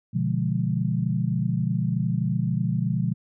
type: chord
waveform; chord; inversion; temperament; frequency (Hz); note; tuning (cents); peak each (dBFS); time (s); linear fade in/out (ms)
sine; B diminished seventh; none; equal; 123.47 / 146.83 / 174.61 / 207.7; B2 / D3 / F3 / Ab3; 0 / 0 / 0 / 0; -26 / -28 / -26 / -30; 0.13-3.14; 20
effects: none